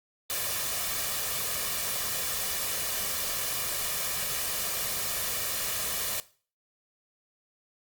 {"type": "noise with comb filter", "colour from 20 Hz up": "white", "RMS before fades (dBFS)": -31, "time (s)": [0.3, 6.2], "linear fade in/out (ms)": 0, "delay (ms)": 1.7, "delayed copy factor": 0.5, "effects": ["noise-tail reverb RT60 0.4 s tail -18 dB re dry", "Opus 48 kbps"]}